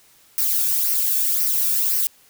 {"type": "noise with flanger", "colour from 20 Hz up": "violet", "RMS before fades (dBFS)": -20, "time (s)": [0.38, 2.07], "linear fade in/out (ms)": 0, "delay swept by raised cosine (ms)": [0.27, 1.02], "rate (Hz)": 1.9, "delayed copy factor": -0.5, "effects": ["white hiss -54 dBFS RMS until 2.29 s"]}